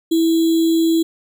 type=tone with sample-and-hold; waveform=sine; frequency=328.1 Hz; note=E4; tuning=8 cents flat; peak=-12 dBFS; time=0.11-1.03 s; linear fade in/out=10 ms; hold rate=3675 Hz; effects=none